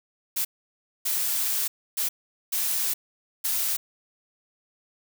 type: noise bursts at uneven times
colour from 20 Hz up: blue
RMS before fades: -26 dBFS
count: 5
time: 0.36-0.45 / 1.05-1.68 / 1.97-2.09 / 2.52-2.94 / 3.44-3.77 s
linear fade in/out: 10 ms
effects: none